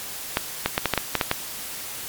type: clicks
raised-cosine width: 0.3 ms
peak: -3 dBFS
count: 9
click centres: 0.371 / 0.66 / 0.779 / 0.857 / 0.937 / 0.977 / 1.153 / 1.212 / 1.314 s
effects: white hiss -34 dBFS RMS until 2.08 s + MP3 96 kbps